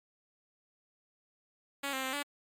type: tone with pitch steps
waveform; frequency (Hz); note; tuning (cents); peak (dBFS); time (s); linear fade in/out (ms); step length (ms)
5% pulse; 279.3 / 264.3 / 261.9 / 287.3; C#4 / C4 / C4 / D4; +13 / +18 / +2 / -38; -22; 1.83-2.23; 10; 100
effects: MP3 96 kbps